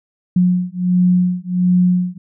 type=beating tone pair; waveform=sine; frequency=179.5 / 180.9 Hz; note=F3 / F#3; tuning=+48 / -39 cents; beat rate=1.4 Hz; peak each=-15 dBFS; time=0.36-2.18 s; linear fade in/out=5 ms; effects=none